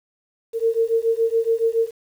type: beating tone pair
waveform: sine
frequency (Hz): 452.1 / 459.2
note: A4 / A#4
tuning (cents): +47 / -26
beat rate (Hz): 7.1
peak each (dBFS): -20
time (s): 0.53-1.91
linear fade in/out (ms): 50
effects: 8-bit